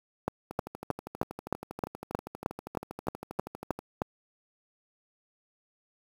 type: two click trains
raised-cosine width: 1 ms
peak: -13 / -24 dBFS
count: 13 / 42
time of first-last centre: 0.28-4.018 / 0.51-3.79 s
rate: 3.21 / 12.5 Hz
effects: high-pass 80 Hz 12 dB/octave + 7-bit